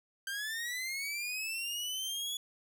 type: linear sweep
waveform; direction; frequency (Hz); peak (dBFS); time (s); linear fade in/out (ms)
sawtooth; up; 1563 to 3408; -32; 0.27-2.37; 2
effects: none